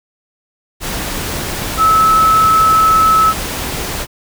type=tone in noise; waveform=sine; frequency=1300 Hz; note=E6; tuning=24 cents flat; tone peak=-7 dBFS; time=1.77-3.34 s; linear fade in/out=50 ms; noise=pink; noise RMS=-21 dBFS; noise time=0.8-4.07 s; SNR=+11 dB; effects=none